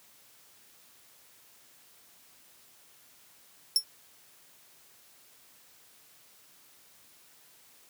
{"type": "tone with exponential decay", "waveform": "sawtooth", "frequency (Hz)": 5400, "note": "E8", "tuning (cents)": 41, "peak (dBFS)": -14, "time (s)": [3.76, 3.84], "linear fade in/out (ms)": 1, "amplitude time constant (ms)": 17, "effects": ["white hiss -59 dBFS RMS until 7.89 s", "high-pass 80 Hz 12 dB/octave"]}